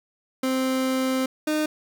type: tone pair in turn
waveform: 30% pulse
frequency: 261.1 / 306.4 Hz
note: C4 / D#4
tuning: -3 / -27 cents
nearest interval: minor third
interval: 276 cents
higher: second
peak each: -19 dBFS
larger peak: neither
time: 0.43-1.26 / 1.47-1.66 s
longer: first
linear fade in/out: 5 ms
effects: none